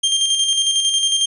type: tone with tremolo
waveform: sawtooth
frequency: 3185 Hz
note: G7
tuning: 27 cents sharp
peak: -10 dBFS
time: 0.03-1.26 s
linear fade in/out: 10 ms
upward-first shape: square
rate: 11 Hz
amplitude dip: 40%
effects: resampled to 24000 Hz